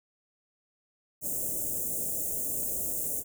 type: band-stop noise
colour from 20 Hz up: white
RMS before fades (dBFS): -32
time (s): 1.21-3.24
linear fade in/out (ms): 50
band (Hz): 650 to 6900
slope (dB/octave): 48
effects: none